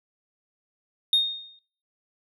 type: tone with exponential decay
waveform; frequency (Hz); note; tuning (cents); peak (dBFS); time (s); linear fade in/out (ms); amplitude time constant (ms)
sine; 3693; A#7; -17; -13; 1.13-1.59; 2; 100
effects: noise-tail reverb RT60 0.5 s tail -24 dB re dry + tanh soft clip ceiling -15 dBFS